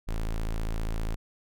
square tone, 27.5 Hz, A0, in tune, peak -28 dBFS, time 0.07-1.16 s, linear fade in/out 20 ms, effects none

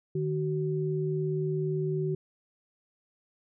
sine tone pair together, 152.9 / 376.5 Hz, D#3 / F#4, -30 / +30 cents, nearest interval octave + major third, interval 1560 cents, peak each -29 / -30 dBFS, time 0.15-2.15 s, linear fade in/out 5 ms, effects none

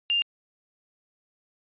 sine tone, 2800 Hz, F7, 4 cents sharp, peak -21 dBFS, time 0.1-0.22 s, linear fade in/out 0 ms, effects resampled to 8000 Hz

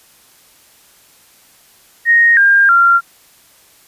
sine tone with pitch steps, 1864.7 / 1604.7 / 1380.9 Hz, A#6 / G6 / F6, 0 / +40 / -20 cents, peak -6 dBFS, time 2.05-3.01 s, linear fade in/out 50 ms, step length 320 ms, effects white hiss -48 dBFS RMS until 3.87 s + resampled to 32000 Hz

